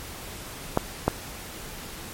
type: clicks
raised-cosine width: 1 ms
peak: -5 dBFS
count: 2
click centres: 0.774 / 1.08 s
effects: pink hiss -39 dBFS RMS until 2.13 s + MP3 64 kbps

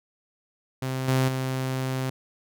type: tone with level steps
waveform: sawtooth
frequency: 130.81 Hz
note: C3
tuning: in tune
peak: -23 / -16 / -22 dBFS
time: 0.82-2.1 s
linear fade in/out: 5 ms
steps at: 1.08 / 1.28 s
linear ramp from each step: 5 ms
effects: none

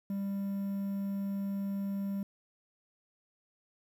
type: tone with quantisation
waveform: triangle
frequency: 197.9 Hz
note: G3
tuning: 17 cents sharp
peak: -30 dBFS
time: 0.1-2.23 s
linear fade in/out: 2 ms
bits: 10
effects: none

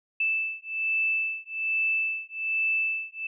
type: beating tone pair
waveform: sine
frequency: 2637 / 2638.2 Hz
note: E7 / E7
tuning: 0 / +1 cents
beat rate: 1.2 Hz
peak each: -28 dBFS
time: 0.2-3.27 s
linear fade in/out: 5 ms
effects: none

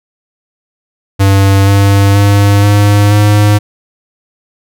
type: tone with pitch steps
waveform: square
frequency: 98 / 99.48 / 100.99 / 102.52 / 104.07 Hz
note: G2 / G2 / G#2 / G#2 / G#2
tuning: 0 / +26 / -48 / -22 / +4 cents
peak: -5 dBFS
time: 1.19-3.59 s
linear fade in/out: 20 ms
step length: 480 ms
effects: none

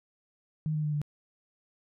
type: tone with pitch steps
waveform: sine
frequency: 155.2 / 152.62 / 150.09 / 147.59 Hz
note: D#3 / D#3 / D3 / D3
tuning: -4 / -33 / +38 / +9 cents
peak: -27 dBFS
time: 0.66-1.016 s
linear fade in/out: 0 ms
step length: 89 ms
effects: none

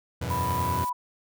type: chord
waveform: sawtooth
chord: E suspended second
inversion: none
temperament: equal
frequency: 82.41 / 92.5 / 123.47 Hz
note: E2 / F#2 / B2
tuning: 0 / 0 / 0 cents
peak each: -28 dBFS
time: 0.21-0.85 s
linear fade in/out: 10 ms
type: noise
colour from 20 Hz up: blue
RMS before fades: -41 dBFS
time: 0.29-0.9 s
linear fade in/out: 10 ms
type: tone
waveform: sine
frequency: 987.8 Hz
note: B5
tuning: in tune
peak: -26 dBFS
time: 0.3-0.93 s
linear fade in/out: 10 ms
effects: none

